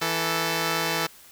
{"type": "tone pair together", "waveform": "5% pulse", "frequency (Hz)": [164.67, 440], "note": ["E3", "A4"], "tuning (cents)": [-2, 0], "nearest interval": "octave + perfect fourth", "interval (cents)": 1702, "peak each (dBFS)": -15, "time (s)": [0.01, 1.07], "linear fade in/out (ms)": 10, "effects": ["white hiss -50 dBFS RMS until 1.31 s"]}